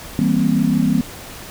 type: chord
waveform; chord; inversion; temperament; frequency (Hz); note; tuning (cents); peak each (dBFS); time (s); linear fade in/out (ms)
sine; C dominant seventh; first; just; 163.52 / 196.22 / 235.5 / 261.6; E3 / G3 / Bb3 / C4; -14 / +2 / +18 / 0; -20 / -19 / -18 / -19; 0.19-1.01; 0
effects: pink hiss -35 dBFS RMS until 1.5 s